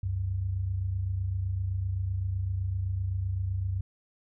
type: tone pair together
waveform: sine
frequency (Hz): 67.9 / 95.72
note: C#2 / G2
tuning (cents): -35 / -41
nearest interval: tritone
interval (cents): 594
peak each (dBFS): -35 / -28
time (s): 0.03-3.81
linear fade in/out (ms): 5
effects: none